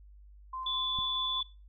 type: tone with tremolo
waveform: sine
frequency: 1038 Hz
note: C6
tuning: 14 cents flat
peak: -36 dBFS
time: 0.53-1.41 s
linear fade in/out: 5 ms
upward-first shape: square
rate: 4.8 Hz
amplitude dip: 25%
type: tone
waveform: sine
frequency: 3465 Hz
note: A7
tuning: 27 cents flat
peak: -30 dBFS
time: 0.66-1.43 s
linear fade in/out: 5 ms
type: click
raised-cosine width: 5 ms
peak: -31 dBFS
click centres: 0.988 s
effects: noise-tail reverb RT60 0.3 s tail -18 dB re dry + added 50 Hz sine -51 dBFS peak until 1.68 s